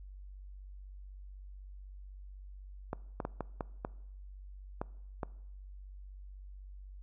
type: clicks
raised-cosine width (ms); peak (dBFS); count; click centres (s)
1; -21; 8; 2.931 / 3.202 / 3.251 / 3.407 / 3.608 / 3.849 / 4.815 / 5.232
effects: noise-tail reverb RT60 0.8 s tail -22 dB re dry + added 48 Hz sine -46 dBFS peak until 7.02 s